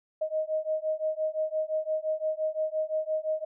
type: beating tone pair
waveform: sine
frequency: 622.3 / 628.1 Hz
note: D#5 / D#5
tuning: 0 / +16 cents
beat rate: 5.8 Hz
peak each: -30 dBFS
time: 0.21-3.45 s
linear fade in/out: 10 ms
effects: none